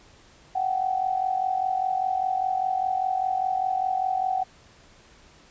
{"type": "tone with amplitude modulation", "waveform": "sine", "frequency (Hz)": 753, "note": "F#5", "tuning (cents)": 30, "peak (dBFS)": -19, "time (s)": [0.55, 4.44], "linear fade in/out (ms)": 10, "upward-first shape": "sine", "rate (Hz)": 45, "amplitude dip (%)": 75, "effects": ["pink hiss -54 dBFS RMS until 5.5 s", "resampled to 16000 Hz"]}